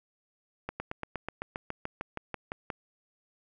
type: slowing click train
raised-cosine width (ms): 0.5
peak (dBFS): -19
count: 15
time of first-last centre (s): 0.69-2.702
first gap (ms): 110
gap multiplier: 1.04
effects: none